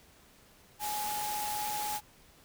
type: tone in noise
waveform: sine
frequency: 839 Hz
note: G#5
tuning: 17 cents sharp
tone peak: -34 dBFS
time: 0.79-2.01 s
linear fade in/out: 50 ms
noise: white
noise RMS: -38 dBFS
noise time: 0.79-2.01 s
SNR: +1 dB
effects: pink hiss -60 dBFS RMS until 2.44 s